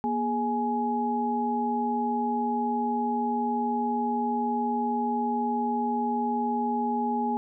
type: tone cluster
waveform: sine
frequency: 238.4 / 417.3 / 838 Hz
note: A#3 / G#4 / G#5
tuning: +39 / +8 / +15 cents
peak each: -28 / -34 / -27 dBFS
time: 0.04-7.37 s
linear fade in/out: 0 ms
effects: none